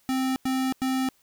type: tone bursts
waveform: square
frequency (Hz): 261.6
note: C4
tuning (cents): 0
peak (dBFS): -24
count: 3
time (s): 0.09-1.088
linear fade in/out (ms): 0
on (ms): 270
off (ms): 94
effects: white hiss -64 dBFS RMS until 1.22 s